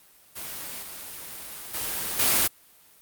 white noise with level steps, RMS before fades -36 / -39 / -30 / -21 dBFS, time 0.35-2.48 s, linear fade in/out 20 ms, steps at 0.82 / 1.74 / 2.19 s, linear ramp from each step 5 ms, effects white hiss -56 dBFS RMS until 3.01 s + Opus 32 kbps

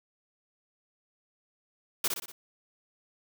white noise with echo, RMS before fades -27 dBFS, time 2.04-2.08 s, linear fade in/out 5 ms, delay 60 ms, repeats 4, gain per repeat -5 dB, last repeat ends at 2.32 s, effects none

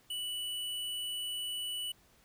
square tone, 2960 Hz, F#7, in tune, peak -36 dBFS, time 0.1-1.92 s, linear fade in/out 5 ms, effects pink hiss -65 dBFS RMS until 2.24 s

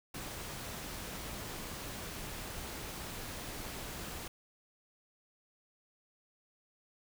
pink noise, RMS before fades -43 dBFS, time 0.14-4.28 s, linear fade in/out 5 ms, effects none

